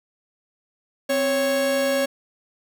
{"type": "tone pair together", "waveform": "45% pulse", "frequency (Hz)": [261.6, 553.8], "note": ["C4", "C#5"], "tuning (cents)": [0, -2], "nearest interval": "octave + minor second", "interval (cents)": 1298, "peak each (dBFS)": [-27, -20], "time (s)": [1.09, 2.06], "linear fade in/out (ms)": 10, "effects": []}